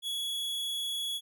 45% pulse tone, 3367 Hz, G#7, 23 cents sharp, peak -32 dBFS, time 0.02-1.21 s, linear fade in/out 50 ms, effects none

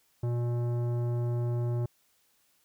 triangle tone with tanh clipping, 120 Hz, B2, 49 cents flat, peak -29 dBFS, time 0.23-1.86 s, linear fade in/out 5 ms, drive 18 dB, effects white hiss -69 dBFS RMS until 2.64 s

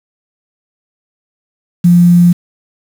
sine tone with quantisation, 174.61 Hz, F3, in tune, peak -3 dBFS, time 1.84-2.33 s, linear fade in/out 10 ms, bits 5, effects none

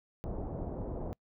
pink low-pass noise, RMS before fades -38 dBFS, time 0.24-1.13 s, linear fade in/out 0 ms, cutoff 730 Hz, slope 24 dB/octave, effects noise-tail reverb RT60 0.1 s tail -26 dB re dry

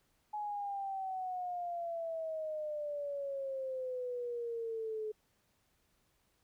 sine exponential sweep, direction down, 846 to 427.1 Hz, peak -36 dBFS, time 0.33-5.12 s, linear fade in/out 10 ms, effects pink hiss -75 dBFS RMS until 6.43 s

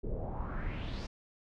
brown noise with low-pass filter sweep, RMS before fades -37 dBFS, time 0.03-1.07 s, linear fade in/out 10 ms, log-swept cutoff 390 to 5600 Hz, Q 3.4, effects none

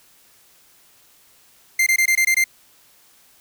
45% pulse tone bursts, 2093 Hz, C7, in tune, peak -14 dBFS, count 7, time 1.79-2.441 s, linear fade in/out 5 ms, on 75 ms, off 21 ms, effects white hiss -54 dBFS RMS until 3.4 s

